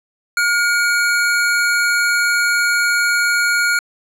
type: tone pair together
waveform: square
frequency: 1429 / 2262 Hz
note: F6 / C#7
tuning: +39 / +34 cents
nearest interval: minor sixth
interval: 795 cents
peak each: -15 / -22 dBFS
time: 0.37-3.79 s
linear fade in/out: 2 ms
effects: low-pass 11000 Hz 12 dB/octave